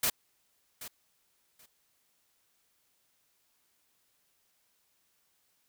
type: noise with echo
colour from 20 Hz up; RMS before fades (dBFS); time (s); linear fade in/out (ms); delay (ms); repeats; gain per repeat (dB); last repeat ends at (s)
white; -28; 0.03-0.1; 5; 780; 2; -15; 1.66
effects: white hiss -73 dBFS RMS until 5.68 s